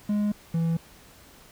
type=tone pair in turn; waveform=triangle; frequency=207.7 / 165.38 Hz; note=G#3 / E3; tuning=0 / +6 cents; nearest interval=major third; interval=394 cents; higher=first; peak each=-20 dBFS; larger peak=neither; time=0.09-0.32 / 0.54-0.77 s; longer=neither; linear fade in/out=5 ms; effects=pink hiss -52 dBFS RMS until 1.51 s